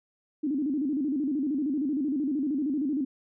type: tone with vibrato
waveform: sine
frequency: 283.5 Hz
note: C#4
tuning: 39 cents sharp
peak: -25 dBFS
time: 0.43-3.05 s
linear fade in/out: 10 ms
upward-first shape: square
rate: 13 Hz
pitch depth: 130 cents each way
effects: none